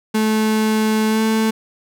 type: tone with pitch glide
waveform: 35% pulse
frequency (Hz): 217.3 to 220.6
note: A3 to A3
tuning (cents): -21 to +5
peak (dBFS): -13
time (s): 0.14-1.51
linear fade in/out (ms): 10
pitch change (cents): +26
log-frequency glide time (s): 1.08-1.21
effects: none

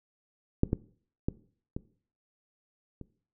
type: clicks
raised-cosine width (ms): 3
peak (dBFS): -9 / -13 / -15 / -21 / -29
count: 5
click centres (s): 0.634 / 0.731 / 1.285 / 1.765 / 3.013
effects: noise-tail reverb RT60 0.5 s tail -19 dB re dry

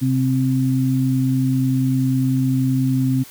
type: tone pair together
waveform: sine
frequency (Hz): 131.33 / 261.6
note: C3 / C4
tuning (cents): +7 / 0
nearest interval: octave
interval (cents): 1193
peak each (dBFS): -18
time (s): 0.01-3.24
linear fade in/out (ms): 20
effects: white hiss -42 dBFS RMS until 3.3 s

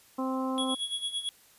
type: harmonic tone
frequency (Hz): 261.6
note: C4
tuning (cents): 0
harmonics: 1 / 2 / 3 / 4 / 5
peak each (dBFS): -30 / -36 / -39 / -36 / -44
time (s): 0.18-0.75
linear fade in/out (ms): 10
type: tone with tremolo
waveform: square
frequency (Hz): 3345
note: G#7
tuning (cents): +12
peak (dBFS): -29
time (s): 0.58-1.29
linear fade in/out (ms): 0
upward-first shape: sine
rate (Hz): 8.9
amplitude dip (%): 75
effects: white hiss -59 dBFS RMS until 1.58 s + resampled to 32000 Hz

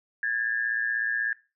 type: tone pair together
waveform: sine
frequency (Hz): 1647 / 1763.3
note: G#6 / A6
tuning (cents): -15 / +3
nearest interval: minor second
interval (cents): 118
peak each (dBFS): -27 / -29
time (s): 0.23-1.33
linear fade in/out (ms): 2
effects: noise-tail reverb RT60 0.3 s tail -19 dB re dry

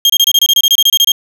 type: tone bursts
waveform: 35% pulse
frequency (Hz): 3224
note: G7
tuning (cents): +48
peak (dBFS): -4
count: 15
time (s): 0.05-1.119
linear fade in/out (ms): 2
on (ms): 47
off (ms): 26
effects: 7-bit

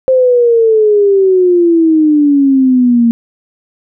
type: exponential sweep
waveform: sine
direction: down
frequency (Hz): 526 to 230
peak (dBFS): -5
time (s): 0.08-3.11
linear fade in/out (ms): 0
effects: none

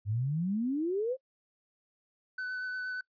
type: exponential sweep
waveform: sine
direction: up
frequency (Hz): 98 to 540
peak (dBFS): -28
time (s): 0.05-1.17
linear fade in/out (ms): 50
type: tone with vibrato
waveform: triangle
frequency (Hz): 1504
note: F#6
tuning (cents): +28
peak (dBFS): -32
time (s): 2.38-3.01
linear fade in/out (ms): 5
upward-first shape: sine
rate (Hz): 8.5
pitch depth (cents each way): 12
effects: noise-tail reverb RT60 0.1 s tail -22 dB re dry + resampled to 11025 Hz

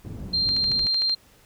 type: low-pass noise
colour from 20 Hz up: white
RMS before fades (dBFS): -36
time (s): 0.04-0.87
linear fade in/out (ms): 10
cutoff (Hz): 180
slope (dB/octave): 12
type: tone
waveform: sine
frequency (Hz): 4176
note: C8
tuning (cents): -4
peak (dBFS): -20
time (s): 0.33-1.15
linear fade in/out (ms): 10
type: click train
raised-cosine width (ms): 0.2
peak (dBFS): -19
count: 9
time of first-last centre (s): 0.49-1.096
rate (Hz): 13.2
effects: pink hiss -56 dBFS RMS until 1.45 s

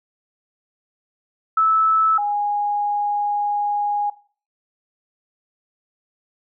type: tone pair in turn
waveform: sine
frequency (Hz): 1308 / 824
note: E6 / G#5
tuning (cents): -14 / -14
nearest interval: minor sixth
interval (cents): 800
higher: first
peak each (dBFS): -13 / -19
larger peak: first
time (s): 1.57-2.18 / 2.18-4.1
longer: second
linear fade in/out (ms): 5
effects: noise-tail reverb RT60 0.4 s tail -18 dB re dry

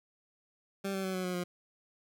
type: tone with pitch steps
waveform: 20% pulse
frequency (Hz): 196 / 192.19 / 188.45 / 184.79 / 181.19 / 177.67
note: G3 / G3 / F#3 / F#3 / F#3 / F3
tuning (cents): 0 / -34 / +32 / -2 / -36 / +30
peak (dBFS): -28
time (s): 0.84-1.44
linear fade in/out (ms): 10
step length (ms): 100
effects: none

